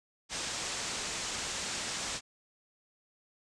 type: low-pass noise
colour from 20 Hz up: white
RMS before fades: -37 dBFS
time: 0.29-2.21 s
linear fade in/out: 50 ms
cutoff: 8200 Hz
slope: 48 dB/octave
effects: none